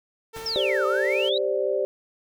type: tone with vibrato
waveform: sawtooth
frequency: 448.7 Hz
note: A4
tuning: 34 cents sharp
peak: -31 dBFS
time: 0.33-1.3 s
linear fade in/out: 20 ms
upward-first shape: square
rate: 11 Hz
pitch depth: 8 cents each way
type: noise with exponential decay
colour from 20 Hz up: pink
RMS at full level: -39 dBFS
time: 0.36-0.96 s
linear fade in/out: 0 ms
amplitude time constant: 130 ms
type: exponential two-way sweep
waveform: sine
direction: down then up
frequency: 5588 to 1208 to 3989 Hz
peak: -25 dBFS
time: 0.46-1.38 s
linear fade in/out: 2 ms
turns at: 0.86 s
type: chord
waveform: sine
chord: G suspended fourth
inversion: none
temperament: equal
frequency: 392 / 523.3 / 587.3 Hz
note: G4 / C5 / D5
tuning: 0 / 0 / 0 cents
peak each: -26 dBFS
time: 0.56-1.85 s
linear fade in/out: 0 ms
effects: none